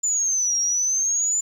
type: exponential two-way sweep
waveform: sine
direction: down then up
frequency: 7110 to 5610 to 7110 Hz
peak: -19 dBFS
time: 0.03-1.41 s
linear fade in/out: 10 ms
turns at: 0.58 s
effects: 8-bit